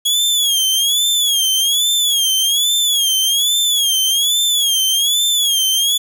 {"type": "tone with vibrato", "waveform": "sawtooth", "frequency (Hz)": 3322, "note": "G#7", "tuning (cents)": 0, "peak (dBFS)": -10, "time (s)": [0.05, 5.98], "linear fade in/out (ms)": 10, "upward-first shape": "sine", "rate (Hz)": 1.2, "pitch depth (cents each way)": 120, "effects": ["7-bit"]}